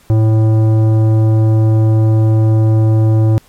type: tone with tanh clipping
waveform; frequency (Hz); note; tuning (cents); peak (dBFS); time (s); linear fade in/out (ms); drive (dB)
sine; 110; A2; 0; -9; 0.1-3.38; 0; 13
effects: pink hiss -48 dBFS RMS until 3.48 s + MP3 64 kbps